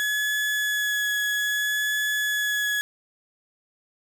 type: tone with vibrato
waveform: 35% pulse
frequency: 1695 Hz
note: G#6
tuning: 35 cents sharp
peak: -21 dBFS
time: 0-2.81 s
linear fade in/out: 0 ms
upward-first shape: sine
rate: 0.62 Hz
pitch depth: 12 cents each way
effects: none